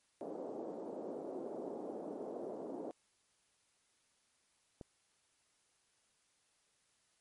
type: band-pass noise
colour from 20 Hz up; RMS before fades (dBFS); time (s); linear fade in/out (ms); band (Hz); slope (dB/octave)
pink; -44; 0.21-2.91; 0; 280 to 640; 24
type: click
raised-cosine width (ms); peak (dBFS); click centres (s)
2; -34; 4.812
effects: white hiss -75 dBFS RMS until 7.2 s + MP3 48 kbps